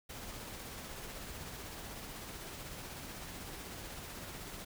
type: noise with tremolo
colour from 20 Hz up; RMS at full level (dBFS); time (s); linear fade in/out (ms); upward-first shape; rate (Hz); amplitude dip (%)
pink; -45; 0.09-4.65; 10; sine; 16; 25
effects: none